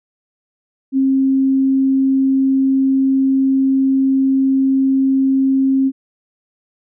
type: tone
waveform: sine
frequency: 267.7 Hz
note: C4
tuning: 40 cents sharp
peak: -11 dBFS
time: 0.92-5.92 s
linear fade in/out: 50 ms
effects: none